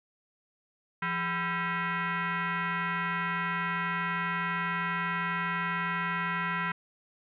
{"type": "tone with frequency modulation", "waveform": "sine", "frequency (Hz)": 171.8, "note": "F3", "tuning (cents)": -28, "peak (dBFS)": -28, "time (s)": [1.02, 6.72], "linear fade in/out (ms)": 5, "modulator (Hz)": 586, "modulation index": 3.6, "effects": []}